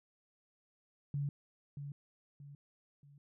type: tone with echo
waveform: sine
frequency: 142.5 Hz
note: C#3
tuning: 48 cents sharp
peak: -33 dBFS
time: 1.14-1.29 s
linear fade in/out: 2 ms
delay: 630 ms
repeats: 3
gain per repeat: -8 dB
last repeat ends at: 3.18 s
effects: none